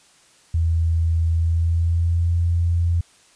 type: tone with pitch glide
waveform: sine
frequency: 82.41 to 85.32 Hz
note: E2 to F2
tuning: 0 to -40 cents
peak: -16 dBFS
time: 0.54-3.01 s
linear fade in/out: 5 ms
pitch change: +60 cents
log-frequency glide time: 1.32-2.32 s
effects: white hiss -54 dBFS RMS until 3.35 s + resampled to 22050 Hz